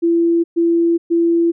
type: tone bursts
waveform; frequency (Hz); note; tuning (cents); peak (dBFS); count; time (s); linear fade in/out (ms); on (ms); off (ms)
sine; 337.2; E4; +39; -11; 3; 0.02-1.52; 20; 420; 120
effects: none